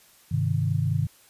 sine chord, Ab major, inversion none, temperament equal with one note detuned, 101.57 / 130.81 / 155.56 Hz, Ab2 / C3 / Eb3, -38 / 0 / 0 cents, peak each -26 dBFS, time 0.31-1.07 s, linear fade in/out 10 ms, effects white hiss -56 dBFS RMS until 1.29 s + resampled to 32000 Hz

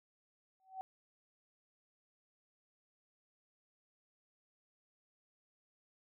sine tone with exponential growth, 760 Hz, F#5, 46 cents sharp, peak -37 dBFS, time 0.6-0.81 s, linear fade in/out 0 ms, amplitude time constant 44 ms, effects none

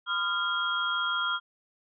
sine tone cluster, 1013 / 1221 / 1387 / 3267 Hz, B5 / D#6 / F6 / G#7, +44 / -33 / -12 / -29 cents, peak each -36 / -36 / -28 / -32 dBFS, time 0.06-1.4 s, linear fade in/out 50 ms, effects none

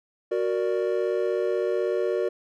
triangle chord, Gb augmented, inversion none, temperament equal, 370 / 466.2 / 587.3 Hz, Gb4 / Bb4 / D5, 0 / 0 / 0 cents, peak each -24 / -25 / -27 dBFS, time 0.31-2.29 s, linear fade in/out 10 ms, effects none

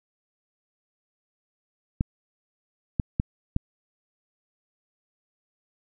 clicks, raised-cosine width 5 ms, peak -10 dBFS, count 4, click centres 2.009 / 2.998 / 3.199 / 3.564 s, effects none

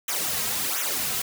white noise with flanger, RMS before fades -27 dBFS, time 0.08-1.22 s, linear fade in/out 5 ms, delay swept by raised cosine 0.21 to 3.51 ms, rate 1.4 Hz, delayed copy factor -0.9, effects none

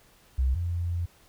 sine tone pair in turn, 64.8 / 86.5 Hz, C2 / F2, -16 / -16 cents, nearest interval perfect fourth, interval 500 cents, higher second, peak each -21 / -26 dBFS, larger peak first, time 0.38-0.55 / 0.55-1.06 s, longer second, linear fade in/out 10 ms, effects pink hiss -59 dBFS RMS until 1.28 s

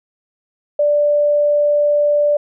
sine tone, 587.3 Hz, D5, in tune, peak -11 dBFS, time 0.79-2.37 s, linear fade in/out 5 ms, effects none

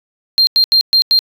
triangle tone bursts at uneven times, 4186 Hz, C8, in tune, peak -5 dBFS, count 5, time 0.38-0.47 / 0.56-0.64 / 0.72-0.81 / 0.93-1.02 / 1.11-1.19 s, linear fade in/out 0 ms, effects tanh soft clip ceiling -3 dBFS

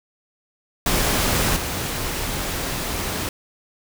pink noise with level steps, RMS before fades -20 / -26 dBFS, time 0.86-3.29 s, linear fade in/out 2 ms, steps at 1.56 s, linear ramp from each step 5 ms, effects none

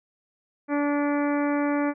harmonic tone, 289.5 Hz, D4, 25 cents flat, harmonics 1 / 2 / 3 / 4 / 5 / 6 / 7 / 8, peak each -23 / -29 / -33 / -35 / -37 / -39 / -40 / -41 dBFS, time 0.68-1.94 s, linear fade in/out 50 ms, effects none

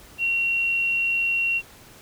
sine tone, 2741 Hz, F7, 33 cents flat, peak -20 dBFS, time 0.18-1.62 s, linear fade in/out 50 ms, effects pink hiss -48 dBFS RMS until 2.01 s

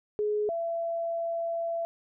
sine tone pair in turn, 420 / 671.5 Hz, G#4 / E5, +19 / +32 cents, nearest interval minor sixth, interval 813 cents, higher second, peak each -25 / -28 dBFS, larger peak first, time 0.19-0.49 / 0.49-1.85 s, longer second, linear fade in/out 0 ms, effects none

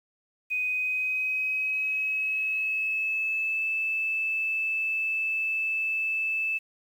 sine tone with pitch glide, 2500 to 2627 Hz, D#7 to E7, +8 to -7 cents, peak -25 dBFS, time 0.5-6.59 s, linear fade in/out 20 ms, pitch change +85 cents, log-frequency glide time 0.66-3.65 s, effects 9-bit

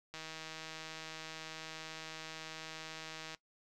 click train, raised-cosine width 0.2 ms, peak -28 dBFS, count 511, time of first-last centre 0.14-3.348 s, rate 159 Hz, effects noise-tail reverb RT60 0.1 s tail -19 dB re dry

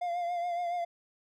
triangle tone with vibrato, 698.5 Hz, F5, in tune, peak -28 dBFS, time 0.01-0.85 s, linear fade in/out 10 ms, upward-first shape triangle, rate 7.1 Hz, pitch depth 44 cents each way, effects none

